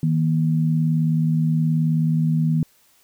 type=tone pair together; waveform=sine; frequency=158.31 / 237.2 Hz; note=D#3 / A#3; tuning=+30 / +30 cents; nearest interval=perfect fifth; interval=700 cents; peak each=-17 / -24 dBFS; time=0.03-2.63 s; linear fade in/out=2 ms; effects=white hiss -58 dBFS RMS until 3.03 s